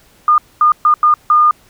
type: tone bursts at uneven times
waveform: sine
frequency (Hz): 1216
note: D#6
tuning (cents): -40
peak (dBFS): -6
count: 5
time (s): 0.28-0.38 / 0.61-0.72 / 0.85-0.94 / 1.03-1.14 / 1.3-1.51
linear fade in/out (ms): 2
effects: pink hiss -49 dBFS RMS until 1.69 s